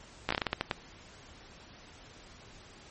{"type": "slowing click train", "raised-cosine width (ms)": 0.3, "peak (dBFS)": -12, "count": 10, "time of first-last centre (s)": [0.29, 0.712], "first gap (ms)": 15, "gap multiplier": 1.27, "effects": ["pink hiss -53 dBFS RMS until 2.9 s", "MP3 32 kbps"]}